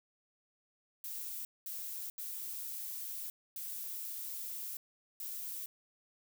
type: noise bursts at uneven times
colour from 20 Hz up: violet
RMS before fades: -42 dBFS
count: 5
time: 1.04-1.45 / 1.66-2.1 / 2.18-3.3 / 3.56-4.77 / 5.2-5.66 s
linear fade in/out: 2 ms
effects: none